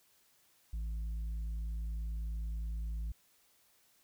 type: tone with tanh clipping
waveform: sine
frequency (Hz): 54.8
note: A1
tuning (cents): -6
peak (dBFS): -36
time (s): 0.73-3.12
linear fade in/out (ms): 5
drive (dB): 4
effects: white hiss -69 dBFS RMS until 4.03 s